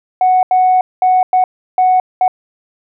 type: tone bursts at uneven times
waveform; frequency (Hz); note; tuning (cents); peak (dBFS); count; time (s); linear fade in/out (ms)
sine; 740; F#5; 0; -6; 6; 0.21-0.43 / 0.51-0.81 / 1.02-1.23 / 1.33-1.44 / 1.78-2 / 2.21-2.28; 2
effects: tanh soft clip ceiling -4 dBFS